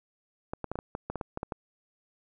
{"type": "clicks", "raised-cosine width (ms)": 1, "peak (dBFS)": -19, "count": 12, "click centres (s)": [0.535, 0.643, 0.716, 0.756, 0.789, 0.951, 1.1, 1.157, 1.212, 1.374, 1.431, 1.522], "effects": []}